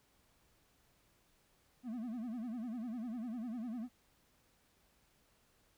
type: tone with vibrato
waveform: triangle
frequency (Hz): 233.8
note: A#3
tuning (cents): +5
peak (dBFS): -37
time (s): 1.83-3.89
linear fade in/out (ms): 50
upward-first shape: sine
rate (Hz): 10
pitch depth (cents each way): 150
effects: pink hiss -72 dBFS RMS until 5.77 s